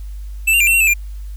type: tone with pitch steps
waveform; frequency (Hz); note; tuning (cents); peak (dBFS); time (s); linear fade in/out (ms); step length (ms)
square; 2647 / 2776 / 2380 / 2703 / 2740 / 2610 / 2394; E7 / F7 / D7 / E7 / F7 / E7 / D7; +7 / -11 / +22 / +43 / -34 / -18 / +33; -11; 0.47-0.939; 10; 67
effects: added 50 Hz sine -26 dBFS peak until 1.36 s + white hiss -52 dBFS RMS until 1.36 s